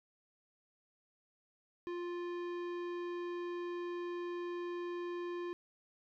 sine tone with tanh clipping, 350 Hz, F4, 4 cents sharp, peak -40 dBFS, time 1.87-5.53 s, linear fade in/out 0 ms, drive 16 dB, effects none

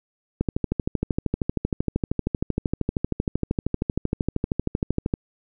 click train, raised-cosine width 3 ms, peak -9 dBFS, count 62, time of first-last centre 0.41-5.139 s, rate 12.9 Hz, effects none

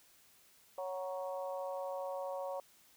harmonic tone with a mistuned harmonic, 185 Hz, F#3, in tune, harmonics 3 / 4 / 5 / 6, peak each -39 / -45 / -46 / -50 dBFS, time 0.78-2.6 s, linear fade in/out 2 ms, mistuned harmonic 5, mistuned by +23 cents, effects white hiss -65 dBFS RMS until 2.96 s

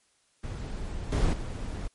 brown noise with level steps, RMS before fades -35 / -24 / -34 dBFS, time 0.43-1.88 s, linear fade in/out 10 ms, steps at 1.12 / 1.33 s, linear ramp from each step 2 ms, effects white hiss -68 dBFS RMS until 1.94 s + MP3 48 kbps

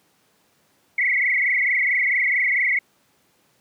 sine tone with frequency modulation, 2093 Hz, C7, in tune, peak -17 dBFS, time 0.98-2.79 s, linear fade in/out 5 ms, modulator 24.5 Hz, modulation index 5.9, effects pink hiss -62 dBFS RMS until 3.6 s + high-pass 150 Hz 12 dB/octave

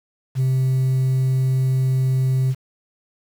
sine tone, 130.81 Hz, C3, in tune, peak -13 dBFS, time 0.35-2.55 s, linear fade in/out 50 ms, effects tanh soft clip ceiling -15 dBFS + 7-bit

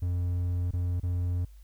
triangle tone with dropouts, 88.5 Hz, F2, 23 cents sharp, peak -24 dBFS, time 0.02-1.45 s, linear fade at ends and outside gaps 5 ms, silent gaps 0.71-0.734 / 1-1.032 s, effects added 50 Hz sine -47 dBFS peak until 1.63 s + white hiss -67 dBFS RMS until 1.63 s

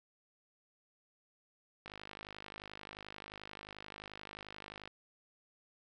click train, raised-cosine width 0.3 ms, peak -30 dBFS, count 156, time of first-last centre 1.86-4.876 s, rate 51.4 Hz, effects none

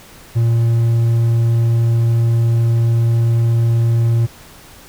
triangle tone, 116 Hz, A#2, 8 cents flat, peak -9 dBFS, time 0.35-4.27 s, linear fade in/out 20 ms, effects pink hiss -41 dBFS RMS until 4.88 s

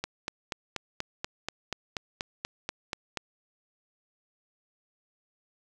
click train, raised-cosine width 0.2 ms, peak -14 dBFS, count 14, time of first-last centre 0.04-3.173 s, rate 4.15 Hz, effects none

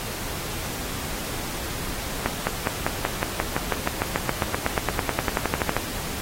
accelerating click train, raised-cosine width 0.5 ms, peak -6 dBFS, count 28, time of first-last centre 2.26-5.766 s, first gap 210 ms, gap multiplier 0.96, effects pink hiss -32 dBFS RMS until 6.21 s + AAC 48 kbps

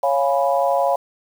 sine chord, C# dominant seventh, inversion none, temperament equal, 554.4 / 698.5 / 830.6 / 987.8 Hz, C#5 / E#5 / G#5 / B5, 0 / 0 / 0 / 0 cents, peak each -19 / -20 / -23 / -24 dBFS, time 0.03-0.96 s, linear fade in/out 5 ms, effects 7-bit

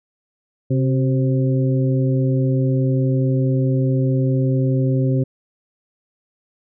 harmonic tone with a mistuned harmonic, 132.1 Hz, C3, 17 cents sharp, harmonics 1 / 2 / 3 / 4, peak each -16 / -22 / -26 / -28 dBFS, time 0.7-5.24 s, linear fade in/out 10 ms, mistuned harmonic 3, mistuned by -51 cents, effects none

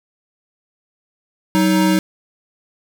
square tone pair together, 187.8 / 314.2 Hz, F#3 / D#4, +26 / +17 cents, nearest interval major sixth, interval 891 cents, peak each -16 dBFS, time 1.55-1.99 s, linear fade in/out 0 ms, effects none

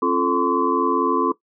sine tone cluster, 268.4 / 346.6 / 437.7 / 1031 / 1135 Hz, C4 / F4 / A4 / C6 / C#6, +44 / -13 / -9 / -26 / +41 cents, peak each -23 dBFS, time 0.02-1.32 s, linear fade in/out 5 ms, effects noise-tail reverb RT60 0.1 s tail -17 dB re dry

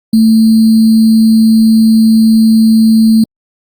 sine tone with sample-and-hold, 222.3 Hz, A3, 18 cents sharp, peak -3 dBFS, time 0.13-3.24 s, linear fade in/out 5 ms, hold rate 4410 Hz, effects Opus 32 kbps

